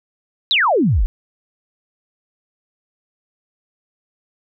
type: exponential sweep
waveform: sine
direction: down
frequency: 4127 to 35.1 Hz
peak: -12 dBFS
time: 0.51-1.06 s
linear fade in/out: 0 ms
effects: none